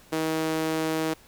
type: tone with high-pass filter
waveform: sawtooth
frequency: 159 Hz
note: D#3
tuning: 38 cents sharp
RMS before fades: -27 dBFS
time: 0.12-1.14 s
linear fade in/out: 10 ms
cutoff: 340 Hz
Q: 1.6
effects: pink hiss -54 dBFS RMS until 1.27 s